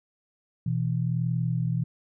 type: tone pair together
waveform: sine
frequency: 123.2 / 164.4 Hz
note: B2 / E3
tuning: -4 / -4 cents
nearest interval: perfect fourth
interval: 500 cents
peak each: -26 / -27 dBFS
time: 0.66-1.84 s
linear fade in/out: 5 ms
effects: none